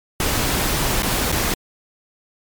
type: noise with dropouts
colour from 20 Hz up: pink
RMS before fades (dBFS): -20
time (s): 0.2-1.54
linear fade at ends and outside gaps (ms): 2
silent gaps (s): 1.023-1.03 / 1.318-1.324
effects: MP3 96 kbps